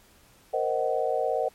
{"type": "chord", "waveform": "sine", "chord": "C half-diminished seventh", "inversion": "third", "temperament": "equal with one note detuned", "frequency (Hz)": [466.2, 523.3, 622.3, 749.5], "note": ["Bb4", "C5", "Eb5", "Gb5"], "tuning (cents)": [0, 0, 0, 22], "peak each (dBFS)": -29, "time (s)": [0.53, 1.49], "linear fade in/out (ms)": 10, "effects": ["pink hiss -58 dBFS RMS until 1.54 s", "MP3 64 kbps"]}